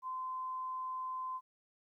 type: tone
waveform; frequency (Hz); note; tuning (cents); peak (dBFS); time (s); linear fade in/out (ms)
sine; 1031; C6; -26; -37; 0.02-1.41; 50
effects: 13-bit